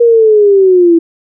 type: linear sweep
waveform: sine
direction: down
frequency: 477.1 to 328.6 Hz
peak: -3 dBFS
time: 0-0.99 s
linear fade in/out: 10 ms
effects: none